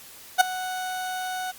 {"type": "tone with ADSR envelope", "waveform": "30% pulse", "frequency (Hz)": 740, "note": "F#5", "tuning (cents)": 0, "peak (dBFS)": -8, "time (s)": [0.38, 1.52], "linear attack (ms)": 27, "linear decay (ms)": 9, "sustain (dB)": -18, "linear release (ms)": 18, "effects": ["white hiss -46 dBFS RMS until 1.58 s", "Opus 48 kbps"]}